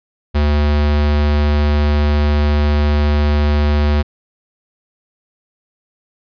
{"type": "tone", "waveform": "square", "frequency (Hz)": 73.8, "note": "D2", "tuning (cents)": 9, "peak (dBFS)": -12, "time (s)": [0.34, 4.03], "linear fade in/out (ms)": 20, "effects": ["resampled to 11025 Hz"]}